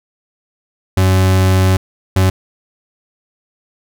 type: tone bursts at uneven times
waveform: 40% pulse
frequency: 94 Hz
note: F#2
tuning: 28 cents sharp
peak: -8 dBFS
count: 2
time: 0.97-1.77 / 2.16-2.3 s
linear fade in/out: 5 ms
effects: none